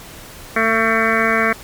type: harmonic tone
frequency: 224.4 Hz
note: A3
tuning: 34 cents sharp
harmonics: 1 / 2 / 3 / 5 / 6 / 7 / 8 / 9 / 10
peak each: -22 / -22 / -22 / -22 / -22 / -22 / -22 / -22 / -22 dBFS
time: 0.56-1.53 s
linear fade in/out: 5 ms
effects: pink hiss -37 dBFS RMS until 1.63 s + MP3 96 kbps